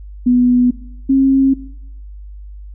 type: tone pair in turn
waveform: sine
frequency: 246.9 / 269.2 Hz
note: B3 / C4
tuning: 0 / +49 cents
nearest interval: minor second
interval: 149 cents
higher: second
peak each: -8 dBFS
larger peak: neither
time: 0.26-0.71 / 1.09-1.54 s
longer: neither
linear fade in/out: 10 ms
effects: noise-tail reverb RT60 0.7 s tail -18 dB re dry + added 50 Hz sine -30 dBFS peak until 2.74 s